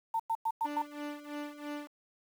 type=tone bursts; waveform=sine; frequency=903 Hz; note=A5; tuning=45 cents sharp; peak=-28 dBFS; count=5; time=0.14-0.82 s; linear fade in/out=5 ms; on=56 ms; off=100 ms
type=tone with tremolo; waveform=sawtooth; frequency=293.7 Hz; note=D4; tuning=in tune; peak=-32 dBFS; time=0.64-1.88 s; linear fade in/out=20 ms; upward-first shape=sine; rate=3 Hz; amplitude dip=75%
effects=low-pass 3000 Hz 12 dB/octave + 9-bit